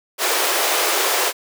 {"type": "high-pass noise", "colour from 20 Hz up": "pink", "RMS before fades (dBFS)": -19, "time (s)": [0.18, 1.33], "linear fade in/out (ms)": 50, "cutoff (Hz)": 370, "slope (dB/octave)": 48, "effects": []}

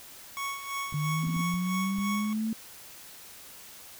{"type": "tone with tremolo", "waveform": "25% pulse", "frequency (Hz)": 1108.7, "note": "C#6", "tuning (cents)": 0, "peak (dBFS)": -27, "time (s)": [0.37, 2.33], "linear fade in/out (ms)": 0, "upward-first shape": "sine", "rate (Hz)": 3, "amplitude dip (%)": 65}
{"type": "clicks", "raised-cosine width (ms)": 5, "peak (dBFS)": -31, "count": 5, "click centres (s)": [0.926, 1.271, 1.367, 1.541, 1.986]}
{"type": "linear sweep", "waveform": "sine", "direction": "up", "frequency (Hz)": [147.6, 224.6], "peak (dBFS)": -27, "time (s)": [0.94, 2.53], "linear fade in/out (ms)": 2}
{"type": "tone bursts", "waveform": "sine", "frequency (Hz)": 246.9, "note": "B3", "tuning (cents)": 0, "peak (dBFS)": -33, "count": 4, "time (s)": [1.23, 1.413], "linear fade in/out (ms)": 5, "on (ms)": 27, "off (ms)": 25}
{"effects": ["white hiss -48 dBFS RMS until 3.99 s"]}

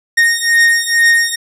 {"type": "beating tone pair", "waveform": "45% pulse", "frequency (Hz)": [1853, 1855.2], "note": ["A#6", "A#6"], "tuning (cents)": [-11, -9], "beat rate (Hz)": 2.2, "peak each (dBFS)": -12, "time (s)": [0.17, 1.36], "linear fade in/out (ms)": 10, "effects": ["low-pass 12000 Hz 12 dB/octave"]}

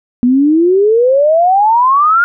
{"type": "exponential sweep", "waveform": "sine", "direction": "up", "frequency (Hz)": [239.1, 1439], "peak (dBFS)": -6, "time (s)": [0.23, 2.24], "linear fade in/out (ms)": 0, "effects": []}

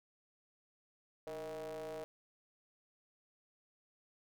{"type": "ring-modulated tone", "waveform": "square", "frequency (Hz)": 82.41, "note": "E2", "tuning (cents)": 0, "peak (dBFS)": -40, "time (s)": [1.27, 2.04], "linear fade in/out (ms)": 0, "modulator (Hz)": 549, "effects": []}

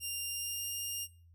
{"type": "tone with pitch glide", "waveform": "10% pulse", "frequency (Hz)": [2794, 2815], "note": ["F7", "F7"], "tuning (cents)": [0, 13], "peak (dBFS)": -28, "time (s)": [0, 1.08], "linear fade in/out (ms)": 50, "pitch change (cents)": 13, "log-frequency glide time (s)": [0.28, 0.71], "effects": ["noise-tail reverb RT60 0.4 s tail -21 dB re dry", "added 84 Hz sine -57 dBFS peak until 1.34 s"]}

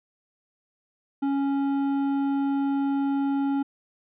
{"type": "tone with hard clipping", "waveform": "sine", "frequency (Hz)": 277.2, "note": "C#4", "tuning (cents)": 0, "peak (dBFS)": -24, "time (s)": [1.22, 3.63], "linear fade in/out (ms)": 10, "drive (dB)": 8, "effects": ["resampled to 8000 Hz"]}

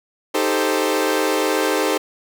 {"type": "chord", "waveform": "sawtooth", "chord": "A half-diminished seventh", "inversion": "second", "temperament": "equal", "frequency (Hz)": [311.1, 392, 440, 523.3], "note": ["Eb4", "G4", "A4", "C5"], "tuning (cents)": [0, 0, 0, 0], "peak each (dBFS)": -19, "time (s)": [0.34, 1.98], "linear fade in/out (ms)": 10, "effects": []}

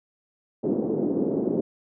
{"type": "band-pass noise", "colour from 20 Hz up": "pink", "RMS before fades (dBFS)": -25, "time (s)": [0.63, 1.61], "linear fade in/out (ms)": 10, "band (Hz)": [210, 450], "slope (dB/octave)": 24, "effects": []}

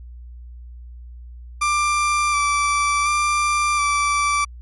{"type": "tone with vibrato", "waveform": "30% pulse", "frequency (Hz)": 1174, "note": "D6", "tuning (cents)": -1, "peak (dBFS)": -14, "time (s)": [1.61, 4.45], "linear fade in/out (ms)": 10, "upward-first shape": "square", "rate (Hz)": 0.69, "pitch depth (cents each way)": 16, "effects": ["added 60 Hz sine -35 dBFS peak until 4.61 s", "MP3 48 kbps"]}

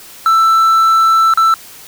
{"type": "tone with dropouts", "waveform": "triangle", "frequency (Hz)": 1328, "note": "E6", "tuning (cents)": 12, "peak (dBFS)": -5, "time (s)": [0.26, 1.54], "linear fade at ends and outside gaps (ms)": 1, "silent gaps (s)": [1.338, 1.374], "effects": ["white hiss -36 dBFS RMS until 1.87 s"]}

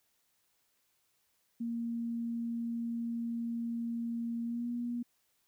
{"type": "tone with pitch glide", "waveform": "sine", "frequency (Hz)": [233.1, 239.7], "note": ["A#3", "A#3"], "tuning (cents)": [0, 48], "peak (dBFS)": -33, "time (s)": [1.6, 5.03], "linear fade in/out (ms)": 10, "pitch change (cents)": 48, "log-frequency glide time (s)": [4.44, 4.68], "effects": ["white hiss -75 dBFS RMS until 5.47 s"]}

